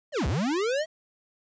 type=linear two-way sweep; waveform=square; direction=down then up; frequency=652 to 55.7 to 652 Hz; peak=-25 dBFS; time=0.12-0.86 s; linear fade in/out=50 ms; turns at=0.27 s; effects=resampled to 16000 Hz + 10-bit